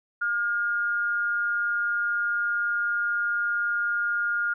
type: tone with amplitude modulation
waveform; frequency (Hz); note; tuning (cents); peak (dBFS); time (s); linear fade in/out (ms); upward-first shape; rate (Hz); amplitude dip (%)
sine; 1419; F6; +27; -21; 0.21-4.54; 10; sine; 195; 45
effects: none